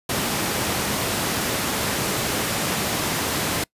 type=high-pass noise; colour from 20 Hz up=pink; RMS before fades=-24 dBFS; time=0.09-3.64 s; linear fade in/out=5 ms; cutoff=110 Hz; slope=12 dB/octave; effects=noise-tail reverb RT60 0.1 s tail -25 dB re dry + resampled to 32000 Hz